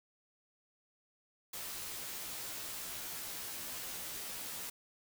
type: noise with comb filter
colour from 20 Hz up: white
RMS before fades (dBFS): -43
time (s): 1.53-4.7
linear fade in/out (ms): 5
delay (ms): 14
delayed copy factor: -0.85
effects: none